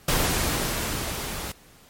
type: noise with level ramp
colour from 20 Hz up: pink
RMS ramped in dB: -22 to -33 dBFS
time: 0.08-1.52 s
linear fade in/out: 5 ms
effects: pink hiss -53 dBFS RMS until 1.89 s + MP3 64 kbps